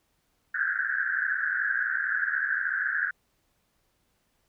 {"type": "band-pass noise", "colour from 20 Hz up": "pink", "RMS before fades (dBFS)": -28, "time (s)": [0.54, 3.11], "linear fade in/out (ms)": 5, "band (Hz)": [1500, 1700], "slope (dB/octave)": 96, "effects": ["pink hiss -72 dBFS RMS until 4.48 s"]}